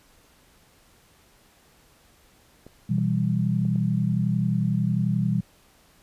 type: clicks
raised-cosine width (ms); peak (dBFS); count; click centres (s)
2; -30; 4; 2.666 / 2.983 / 3.652 / 3.758
type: chord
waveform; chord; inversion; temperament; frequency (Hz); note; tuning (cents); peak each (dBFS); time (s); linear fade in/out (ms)
sine; E minor; second; equal; 123.47 / 164.81 / 196; B2 / E3 / G3; 0 / 0 / 0; -25; 2.89-5.41; 10
effects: pink hiss -58 dBFS RMS until 6.02 s + resampled to 32000 Hz